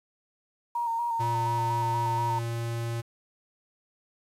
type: tone with vibrato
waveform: sine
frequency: 932.3 Hz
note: A#5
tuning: in tune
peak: -26 dBFS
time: 0.75-2.39 s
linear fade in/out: 5 ms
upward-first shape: square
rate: 4.2 Hz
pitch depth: 27 cents each way
type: tone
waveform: square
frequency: 116.5 Hz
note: A#2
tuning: 1 cent flat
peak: -30 dBFS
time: 1.19-3.02 s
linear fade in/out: 20 ms
effects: resampled to 32000 Hz + 9-bit